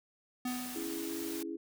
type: tone with exponential decay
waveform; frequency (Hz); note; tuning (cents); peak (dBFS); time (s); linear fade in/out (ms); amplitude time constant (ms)
square; 249.8; B3; +20; -33; 0.45-1.37; 5; 200
type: noise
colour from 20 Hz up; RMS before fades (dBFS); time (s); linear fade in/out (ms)
white; -44; 0.47-1.43; 5
type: chord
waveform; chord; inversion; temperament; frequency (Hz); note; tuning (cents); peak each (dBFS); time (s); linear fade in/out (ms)
sine; C# minor; none; equal; 277.2 / 329.6 / 415.3; C#4 / E4 / G#4; 0 / 0 / 0; -43 / -38 / -44; 0.75-1.57; 10
effects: none